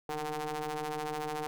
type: ring-modulated tone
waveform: sawtooth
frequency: 150.3 Hz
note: D3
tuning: 40 cents sharp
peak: -27 dBFS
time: 0.09-1.47 s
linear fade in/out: 0 ms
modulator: 608 Hz
effects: none